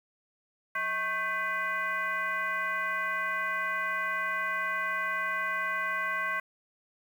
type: tone with frequency modulation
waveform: sine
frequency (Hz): 1552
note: G6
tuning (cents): -18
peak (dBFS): -28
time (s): 0.75-6.4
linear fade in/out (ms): 5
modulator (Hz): 457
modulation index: 1.3
effects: 9-bit